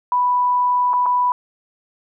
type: tone with dropouts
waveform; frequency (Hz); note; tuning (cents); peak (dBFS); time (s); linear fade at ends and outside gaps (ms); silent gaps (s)
sine; 987.8; B5; 0; -14; 0.12-1.32; 1; 0.933-0.937 / 1.059-1.063
effects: none